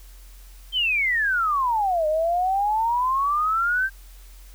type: exponential two-way sweep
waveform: sine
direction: down then up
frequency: 3192 to 606 to 1588 Hz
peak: -19 dBFS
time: 0.72-3.9 s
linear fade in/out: 50 ms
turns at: 2.07 s
effects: added 44 Hz sine -42 dBFS peak until 4.54 s + white hiss -53 dBFS RMS until 4.54 s